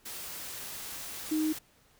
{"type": "tone in noise", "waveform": "sine", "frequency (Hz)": 311.1, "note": "D#4", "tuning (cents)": 0, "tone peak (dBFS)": -26, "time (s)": [1.31, 1.53], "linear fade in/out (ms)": 10, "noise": "white", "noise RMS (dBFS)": -41, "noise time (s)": [0.05, 1.59], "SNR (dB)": 12, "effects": ["pink hiss -64 dBFS RMS until 1.99 s"]}